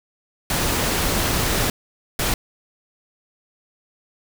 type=noise bursts at uneven times; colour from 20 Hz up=pink; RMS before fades=-21 dBFS; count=2; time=0.5-1.7 / 2.19-2.34 s; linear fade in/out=2 ms; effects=none